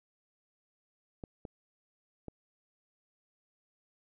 clicks, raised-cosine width 2 ms, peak -28 dBFS, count 3, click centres 1.238 / 1.452 / 2.283 s, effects none

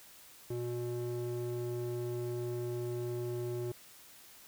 square tone with band-pass filter, 120.7 Hz, B2, 39 cents flat, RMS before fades -37 dBFS, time 0.5-3.72 s, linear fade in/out 5 ms, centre 300 Hz, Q 2.5, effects white hiss -56 dBFS RMS until 4.47 s

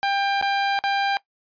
sawtooth tone with dropouts, 795 Hz, G5, 24 cents sharp, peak -16 dBFS, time 0.03-1.17 s, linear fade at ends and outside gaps 0 ms, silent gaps 0.413-0.425 / 0.79-0.839 s, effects noise-tail reverb RT60 0.1 s tail -19 dB re dry + resampled to 11025 Hz

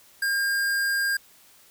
square tone, 1609 Hz, G6, 45 cents sharp, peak -23 dBFS, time 0.22-1.17 s, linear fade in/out 5 ms, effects white hiss -55 dBFS RMS until 1.7 s

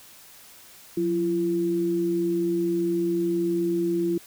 sine tone pair together, 180 / 339.8 Hz, F#3 / F4, -47 / -47 cents, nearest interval major seventh, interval 1100 cents, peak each -30 / -22 dBFS, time 0.97-4.18 s, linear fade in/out 5 ms, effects white hiss -49 dBFS RMS until 4.26 s

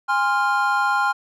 triangle chord, F minor, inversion first, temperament equal with one note detuned, 819.2 / 1046.5 / 1396.9 Hz, Ab5 / C6 / F6, -24 / 0 / 0 cents, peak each -20 / -21 / -19 dBFS, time 0.08-1.13 s, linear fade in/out 20 ms, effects none

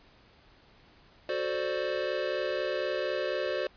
square chord, D dominant seventh, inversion first, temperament equal, 370 / 440 / 523.3 / 587.3 Hz, F#4 / A4 / C5 / D5, 0 / 0 / 0 / 0 cents, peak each -36 / -39 / -34 / -34 dBFS, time 1.29-3.67 s, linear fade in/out 2 ms, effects pink hiss -59 dBFS RMS until 3.76 s + resampled to 11025 Hz

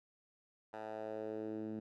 10% pulse tone with band-pass filter sweep, 108.8 Hz, A2, 19 cents flat, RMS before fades -43 dBFS, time 0.73-1.8 s, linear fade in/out 10 ms, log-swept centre 920 to 240 Hz, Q 2.1, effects none

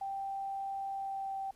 sine tone with pitch glide, 784 to 778.1 Hz, G5 to G5, 0 to -13 cents, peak -35 dBFS, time 0.01-1.51 s, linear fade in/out 5 ms, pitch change -13 cents, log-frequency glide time 0.89-1.39 s, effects pink hiss -66 dBFS RMS until 1.55 s + resampled to 32000 Hz

